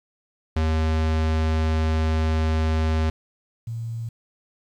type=tone pair in turn; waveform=square / sine; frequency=79.2 / 114.69 Hz; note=D#2 / A#2; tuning=+31 / -28 cents; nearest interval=tritone; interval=641 cents; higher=second; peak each=-20 / -27 dBFS; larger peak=first; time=0.56-3.1 / 3.67-4.09 s; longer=first; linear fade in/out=5 ms; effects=low-pass 5000 Hz 12 dB/octave + 9-bit